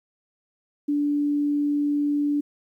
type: tone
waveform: sine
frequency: 290.9 Hz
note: D4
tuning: 16 cents flat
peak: -20 dBFS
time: 0.88-2.41 s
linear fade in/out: 10 ms
effects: 10-bit